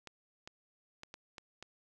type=clicks; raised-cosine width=0.2 ms; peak=-29 dBFS; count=6; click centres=0.073 / 0.475 / 1.034 / 1.141 / 1.382 / 1.626 s; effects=none